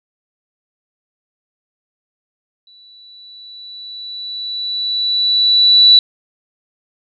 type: tone with exponential growth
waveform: sine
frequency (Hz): 3951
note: B7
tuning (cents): 0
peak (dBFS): -3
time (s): 2.67-5.99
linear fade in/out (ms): 2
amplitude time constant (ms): 720
effects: none